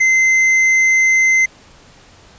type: tone with tanh clipping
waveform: sine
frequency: 2068 Hz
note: C7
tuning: 21 cents flat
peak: -11 dBFS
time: 0-1.46 s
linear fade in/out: 10 ms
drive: 8 dB
effects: pink hiss -45 dBFS RMS until 2.38 s + resampled to 16000 Hz